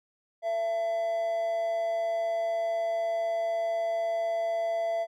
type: tone with amplitude modulation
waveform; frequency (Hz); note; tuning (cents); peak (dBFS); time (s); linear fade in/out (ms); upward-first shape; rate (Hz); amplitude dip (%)
triangle; 671; E5; +31; -23; 0.42-5.07; 50; sine; 218; 30
effects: none